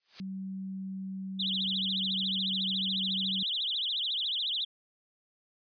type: noise with exponential growth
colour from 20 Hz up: blue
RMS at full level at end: -35 dBFS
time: 0-0.2 s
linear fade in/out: 1 ms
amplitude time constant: 42 ms
type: tone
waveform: sine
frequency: 191 Hz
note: G3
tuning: 45 cents flat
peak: -35 dBFS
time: 0.2-3.43 s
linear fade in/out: 2 ms
type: tone with vibrato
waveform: sine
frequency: 3431 Hz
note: A7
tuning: 44 cents flat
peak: -29 dBFS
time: 1.39-4.65 s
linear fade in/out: 10 ms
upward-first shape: triangle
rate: 14 Hz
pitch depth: 300 cents each way
effects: resampled to 11025 Hz